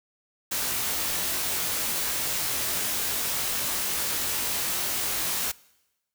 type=noise with comb filter; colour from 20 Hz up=white; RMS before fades=-28 dBFS; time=0.51-5.52 s; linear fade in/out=10 ms; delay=20 ms; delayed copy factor=-0.8; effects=noise-tail reverb RT60 1.0 s tail -23 dB re dry